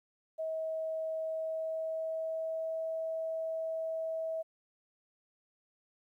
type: tone with pitch glide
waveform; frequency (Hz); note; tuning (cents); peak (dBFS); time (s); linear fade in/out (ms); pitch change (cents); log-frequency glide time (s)
sine; 640 to 646.7; D#5 to E5; +49 to -33; -33; 0.38-4.43; 20; +18; 1.19-2.85
effects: 12-bit